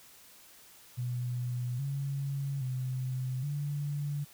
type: tone with pitch steps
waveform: sine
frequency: 123.2 / 138.8 / 128.5 / 144.9 Hz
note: B2 / C#3 / C3 / D3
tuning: -4 / +3 / -31 / -23 cents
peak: -31 dBFS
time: 0.97-4.25 s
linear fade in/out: 20 ms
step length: 820 ms
effects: white hiss -56 dBFS RMS until 4.33 s